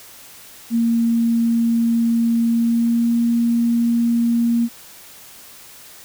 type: tone with pitch glide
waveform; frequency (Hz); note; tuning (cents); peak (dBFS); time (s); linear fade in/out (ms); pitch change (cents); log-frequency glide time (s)
sine; 231.5 to 234.2; A#3 to A#3; -12 to +8; -14; 0.7-4.69; 50; +20; 2.48-3.15
effects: white hiss -42 dBFS RMS until 6.04 s